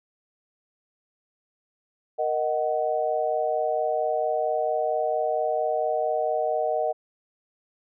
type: chord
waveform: sine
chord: D# minor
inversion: second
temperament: just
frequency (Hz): 466.7 / 622.3 / 746.7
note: A#4 / D#5 / F#5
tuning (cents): +2 / 0 / +16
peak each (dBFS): -29 / -25 / -27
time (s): 2.18-6.93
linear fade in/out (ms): 20
effects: none